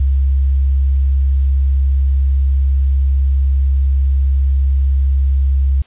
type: tone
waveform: sine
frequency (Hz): 67.6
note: C#2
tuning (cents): -43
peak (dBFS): -10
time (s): 0-5.82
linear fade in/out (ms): 5
effects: white hiss -49 dBFS RMS until 5.86 s + resampled to 8000 Hz